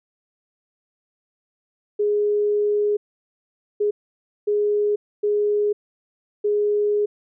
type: tone bursts at uneven times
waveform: sine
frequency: 415.3 Hz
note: G#4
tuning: in tune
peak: -17 dBFS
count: 5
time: 1.99-2.97 / 3.8-3.91 / 4.47-4.96 / 5.23-5.73 / 6.44-7.06 s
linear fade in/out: 10 ms
effects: none